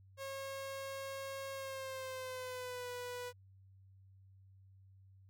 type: tone with pitch glide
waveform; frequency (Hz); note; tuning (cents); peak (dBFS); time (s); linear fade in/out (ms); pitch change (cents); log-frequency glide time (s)
sawtooth; 543 to 492.2; C#5 to B4; -36 to -6; -38; 0.17-3.33; 50; -170; 1.53-2.89
effects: added 96 Hz sine -59 dBFS peak until 5.29 s

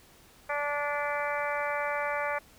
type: harmonic tone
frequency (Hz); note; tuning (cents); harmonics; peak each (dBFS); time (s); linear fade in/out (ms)
290.7; D4; -18; 2 / 3 / 4 / 5 / 6 / 7 / 8; -33 / -35 / -36 / -37 / -38 / -38 / -39; 0.49-2.39; 10
effects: pink hiss -57 dBFS RMS until 2.58 s

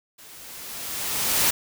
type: noise with level ramp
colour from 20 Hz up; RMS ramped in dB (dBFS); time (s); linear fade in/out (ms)
white; -47 to -19; 0.18-1.51; 10
effects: none

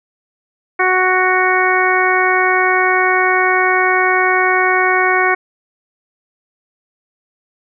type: harmonic tone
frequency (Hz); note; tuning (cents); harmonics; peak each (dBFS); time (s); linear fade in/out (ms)
370; F#4; 0; 1 / 2 / 3 / 4 / 5 / 6; -18 / -18 / -18 / -18 / -18 / -18; 0.79-5.35; 10
effects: none

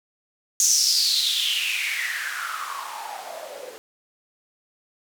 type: noise with band-pass filter sweep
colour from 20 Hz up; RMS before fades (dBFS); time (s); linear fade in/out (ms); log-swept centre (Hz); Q
blue; -25; 0.6-3.78; 0; 6500 to 460; 7.2
effects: none

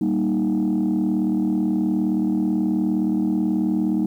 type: chord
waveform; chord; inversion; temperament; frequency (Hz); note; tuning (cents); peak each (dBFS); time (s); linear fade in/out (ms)
sine; Eb major; first; just; 194.45 / 233.3 / 311.1; G3 / Bb3 / Eb4; -14 / +2 / 0; -21 / -22 / -20; 0.01-4.06; 5
effects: tanh soft clip ceiling -14 dBFS + 9-bit

